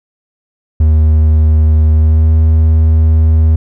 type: tone with pitch glide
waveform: triangle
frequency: 77.78 to 79.37 Hz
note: D#2 to D#2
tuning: 0 to +35 cents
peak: -3 dBFS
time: 0.8-3.56 s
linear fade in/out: 5 ms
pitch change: +35 cents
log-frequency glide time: 1.93-2.32 s
effects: none